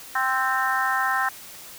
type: harmonic tone with a mistuned harmonic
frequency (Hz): 261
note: C4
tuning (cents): -4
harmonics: 3 / 4 / 5 / 6 / 7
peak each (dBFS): -27 / -27 / -27 / -27 / -27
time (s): 0.15-1.29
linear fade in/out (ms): 5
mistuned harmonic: 5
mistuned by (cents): +17
effects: white hiss -42 dBFS RMS until 1.78 s